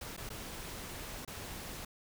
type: noise with dropouts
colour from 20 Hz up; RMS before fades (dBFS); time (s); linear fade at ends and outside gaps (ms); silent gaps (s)
pink; -44; 0.01-1.85; 5; 0.166-0.175 / 0.292-0.301 / 1.25-1.276
effects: none